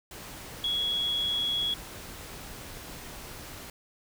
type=tone in noise; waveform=sine; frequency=3344 Hz; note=G#7; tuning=11 cents sharp; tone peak=-26 dBFS; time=0.64-1.74 s; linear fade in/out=2 ms; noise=pink; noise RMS=-43 dBFS; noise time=0.11-3.7 s; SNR=+14 dB; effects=none